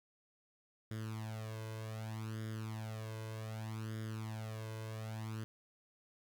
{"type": "tone with flanger", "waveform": "sawtooth", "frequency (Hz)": 110, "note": "A2", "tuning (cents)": 0, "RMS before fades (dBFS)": -43, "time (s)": [0.91, 5.44], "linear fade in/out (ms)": 0, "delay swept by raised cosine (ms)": [0.58, 1.98], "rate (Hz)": 0.65, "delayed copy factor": 0.75, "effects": []}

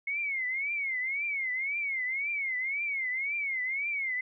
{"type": "tone with vibrato", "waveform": "sine", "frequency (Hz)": 2173, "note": "C#7", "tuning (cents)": -35, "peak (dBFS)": -29, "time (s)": [0.07, 4.21], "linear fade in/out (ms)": 5, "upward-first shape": "triangle", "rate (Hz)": 1.9, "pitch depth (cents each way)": 170, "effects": []}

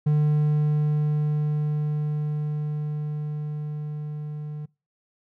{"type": "tone with level ramp", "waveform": "triangle", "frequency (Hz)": 150, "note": "D3", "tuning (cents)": 37, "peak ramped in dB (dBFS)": [-15, -29], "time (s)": [0.06, 4.66], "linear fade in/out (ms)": 10, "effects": ["noise-tail reverb RT60 0.3 s tail -24 dB re dry"]}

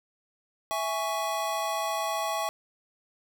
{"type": "chord", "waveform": "square", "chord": "C# minor", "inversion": "first", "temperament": "equal with one note detuned", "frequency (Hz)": [659.3, 830.6, 1117.1], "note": ["E5", "G#5", "C#6"], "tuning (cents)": [0, 0, 13], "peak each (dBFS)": -33, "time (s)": [0.71, 2.49], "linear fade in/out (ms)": 0, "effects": []}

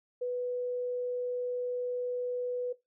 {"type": "tone", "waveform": "sine", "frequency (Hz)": 493.9, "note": "B4", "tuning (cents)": 0, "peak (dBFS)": -30, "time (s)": [0.21, 2.73], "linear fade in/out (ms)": 10, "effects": ["noise-tail reverb RT60 0.2 s tail -18 dB re dry"]}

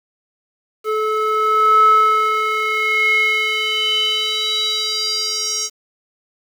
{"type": "tone with band-pass filter sweep", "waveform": "square", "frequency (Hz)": 432.5, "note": "A4", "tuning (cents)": -30, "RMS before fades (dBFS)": -17, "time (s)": [0.84, 5.7], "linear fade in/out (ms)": 50, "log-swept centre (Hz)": [870, 6000], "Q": 5.9, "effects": ["7-bit"]}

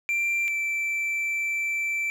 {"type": "tone pair in turn", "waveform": "triangle", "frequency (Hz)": [2362, 2334], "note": ["D7", "D7"], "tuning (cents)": [9, -11], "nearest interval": "unison", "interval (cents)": 20, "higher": "first", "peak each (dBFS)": [-21, -23], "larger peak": "first", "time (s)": [[0.09, 0.48], [0.48, 2.1]], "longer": "second", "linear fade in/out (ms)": 0, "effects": []}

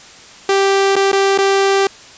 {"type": "tone with dropouts", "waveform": "sawtooth", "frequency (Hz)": 392, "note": "G4", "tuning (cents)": 0, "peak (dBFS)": -7, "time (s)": [0.49, 1.87], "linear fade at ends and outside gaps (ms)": 2, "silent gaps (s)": [[0.956, 0.964], [1.117, 1.129], [1.377, 1.386]], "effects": ["white hiss -39 dBFS RMS until 2.17 s", "resampled to 16000 Hz"]}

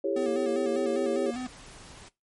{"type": "chord", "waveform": "sine", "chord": "A dominant seventh", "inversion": "second", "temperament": "just", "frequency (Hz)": [330, 396, 440, 550], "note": ["E4", "G4", "A4", "C#5"], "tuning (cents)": [2, 18, 0, -14], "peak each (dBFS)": [-32, -29, -35, -29], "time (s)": [0.04, 1.31], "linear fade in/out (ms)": 5}
{"type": "tone with vibrato", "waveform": "square", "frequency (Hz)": 244.9, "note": "B3", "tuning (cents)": -14, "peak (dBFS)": -33, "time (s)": [0.16, 1.47], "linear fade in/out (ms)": 5, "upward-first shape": "square", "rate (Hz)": 5, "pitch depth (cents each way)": 59}
{"type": "noise", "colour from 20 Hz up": "pink", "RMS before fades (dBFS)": -48, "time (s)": [1.33, 2.09], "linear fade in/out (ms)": 10}
{"effects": ["noise-tail reverb RT60 0.2 s tail -19 dB re dry", "MP3 48 kbps"]}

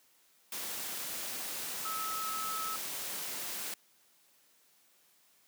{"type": "tone in noise", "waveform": "sine", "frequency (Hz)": 1296, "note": "E6", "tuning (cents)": -30, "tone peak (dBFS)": -36, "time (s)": [1.85, 2.76], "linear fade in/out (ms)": 2, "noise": "white", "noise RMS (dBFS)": -39, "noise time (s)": [0.52, 3.74], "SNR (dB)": 0, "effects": ["white hiss -67 dBFS RMS until 5.47 s", "high-pass 150 Hz 12 dB/octave"]}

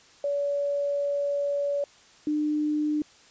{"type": "tone pair in turn", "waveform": "sine", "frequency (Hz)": [570, 301], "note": ["C#5", "D4"], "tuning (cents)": [48, 43], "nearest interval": "major seventh", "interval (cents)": 1105, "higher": "first", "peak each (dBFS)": [-24, -23], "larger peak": "second", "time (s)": [[0.24, 1.84], [2.27, 3.02]], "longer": "first", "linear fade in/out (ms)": 2, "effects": ["white hiss -55 dBFS RMS until 3.3 s", "resampled to 16000 Hz"]}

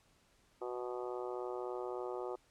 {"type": "harmonic tone", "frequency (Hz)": 123.47, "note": "B2", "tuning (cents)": 0, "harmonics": [3, 4, 5, 6, 7, 8, 9, 10], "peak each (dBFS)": [-41, -44, -48, -49, -49, -55, -54, -52], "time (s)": [0.61, 2.36], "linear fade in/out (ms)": 10, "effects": ["pink hiss -70 dBFS RMS until 2.5 s", "low-pass 10000 Hz 12 dB/octave"]}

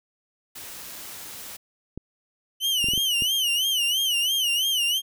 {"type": "noise", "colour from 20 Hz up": "white", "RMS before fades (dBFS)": -39, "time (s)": [0.55, 1.57], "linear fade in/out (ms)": 10}
{"type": "clicks", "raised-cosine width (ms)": 3, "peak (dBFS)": -21, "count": 6, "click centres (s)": [1.976, 2.843, 2.886, 2.936, 2.977, 3.222]}
{"type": "tone with vibrato", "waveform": "40% pulse", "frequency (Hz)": 2990, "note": "F#7", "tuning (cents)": 17, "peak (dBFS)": -20, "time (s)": [2.6, 5.02], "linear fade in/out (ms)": 50, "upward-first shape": "sine", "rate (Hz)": 3, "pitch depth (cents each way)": 130}
{"effects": []}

